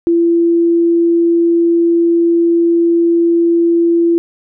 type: tone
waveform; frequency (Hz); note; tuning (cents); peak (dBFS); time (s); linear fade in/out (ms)
sine; 338.4; E4; +45; -8; 0.07-4.18; 0
effects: none